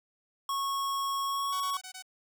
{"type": "tone with pitch glide", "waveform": "square", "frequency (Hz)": [1100, 1111.5], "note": ["C#6", "C#6"], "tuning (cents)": [-14, 4], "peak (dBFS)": -30, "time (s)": [0.49, 1.77], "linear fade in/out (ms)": 2, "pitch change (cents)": 18, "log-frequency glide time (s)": [1.25, 1.51]}
{"type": "tone bursts", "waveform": "5% pulse", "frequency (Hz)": 749, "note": "F#5", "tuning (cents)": 21, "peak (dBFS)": -30, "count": 5, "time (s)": [1.52, 2.025], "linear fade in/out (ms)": 10, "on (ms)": 85, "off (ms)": 20}
{"effects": []}